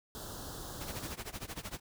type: band-stop noise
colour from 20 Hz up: pink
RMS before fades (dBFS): -44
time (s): 0.15-1.12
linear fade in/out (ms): 0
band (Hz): 1600 to 3200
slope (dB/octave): 48
type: noise with tremolo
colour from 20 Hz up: pink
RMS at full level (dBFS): -40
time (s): 0.8-1.8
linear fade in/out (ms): 20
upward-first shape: sine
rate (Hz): 13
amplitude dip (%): 90
effects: none